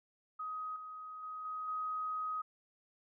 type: tone with level steps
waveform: sine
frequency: 1258 Hz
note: D#6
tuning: 19 cents sharp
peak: -38 / -44 / -41 / -38 / -35 dBFS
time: 0.39-2.42 s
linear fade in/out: 10 ms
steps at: 0.76 / 1.23 / 1.45 / 1.68 s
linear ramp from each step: 2 ms
effects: none